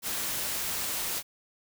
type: noise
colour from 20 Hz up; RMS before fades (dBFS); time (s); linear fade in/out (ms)
white; -32; 0.02-1.23; 50
effects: none